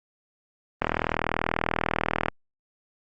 click train, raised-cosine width 0.5 ms, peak -7 dBFS, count 60, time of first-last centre 0.82-2.284 s, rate 40.3 Hz, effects Opus 32 kbps

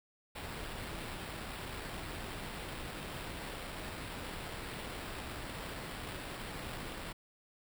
pink noise with sample-and-hold, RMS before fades -43 dBFS, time 0.35-7.13 s, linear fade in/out 10 ms, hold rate 6300 Hz, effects none

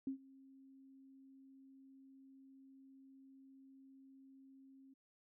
sine tone with ADSR envelope, 268.5 Hz, C4, 45 cents sharp, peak -36 dBFS, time 0.07-4.94 s, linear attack 3 ms, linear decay 100 ms, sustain -23 dB, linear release 10 ms, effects none

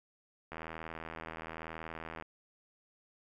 click train, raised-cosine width 0.5 ms, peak -27 dBFS, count 139, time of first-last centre 0.52-2.224 s, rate 81 Hz, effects 11-bit

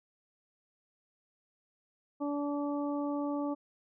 harmonic tone, 288.6 Hz, D4, 30 cents flat, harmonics 1 / 2 / 3 / 4, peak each -32 / -38 / -42 / -44 dBFS, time 2.2-3.55 s, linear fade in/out 20 ms, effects none

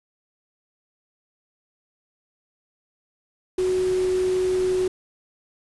sine tone in noise, 370 Hz, F#4, in tune, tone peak -19 dBFS, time 3.58-4.88 s, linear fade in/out 5 ms, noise pink, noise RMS -37 dBFS, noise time 3.58-4.88 s, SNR +15 dB, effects resampled to 24000 Hz

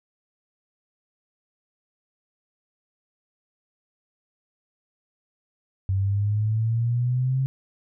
sine exponential sweep, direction up, 95 to 134.5 Hz, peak -20 dBFS, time 5.89-7.46 s, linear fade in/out 0 ms, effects none

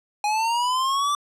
square linear sweep, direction up, 826 to 1174.7 Hz, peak -21 dBFS, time 0.24-1.15 s, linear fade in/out 2 ms, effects low-pass 9000 Hz 12 dB/octave

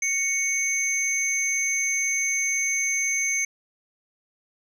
sine tone pair together, 2217 / 6271 Hz, C#7 / G8, 0 / 0 cents, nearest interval octave + tritone, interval 1800 cents, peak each -23 dBFS, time 0.02-3.45 s, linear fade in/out 5 ms, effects tanh soft clip ceiling -18 dBFS

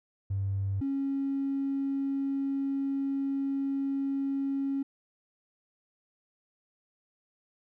triangle tone pair in turn, 98 / 274.6 Hz, G2 / C#4, 0 / -16 cents, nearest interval octave + tritone, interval 1784 cents, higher second, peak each -24 / -24 dBFS, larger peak neither, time 0.3-0.81 / 0.81-4.83 s, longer second, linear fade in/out 10 ms, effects tanh soft clip ceiling -25 dBFS

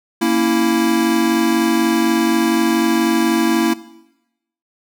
square chord, A# diminished, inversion none, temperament equal, 233.1 / 277.2 / 329.6 Hz, A#3 / C#4 / E4, 0 / 0 / 0 cents, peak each -19 / -23 / -17 dBFS, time 0.21-3.74 s, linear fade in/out 10 ms, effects noise-tail reverb RT60 0.9 s tail -17 dB re dry

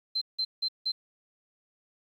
sine tone bursts, 4107 Hz, C8, 33 cents flat, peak -26 dBFS, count 4, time 0.15-0.92 s, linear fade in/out 10 ms, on 65 ms, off 170 ms, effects 10-bit

